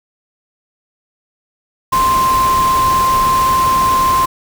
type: tone in noise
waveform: sine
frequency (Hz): 1046.5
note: C6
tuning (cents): 0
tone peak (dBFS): -10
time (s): 1.92-4.26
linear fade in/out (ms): 10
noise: pink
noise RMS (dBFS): -22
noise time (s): 1.92-4.26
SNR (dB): +9
effects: none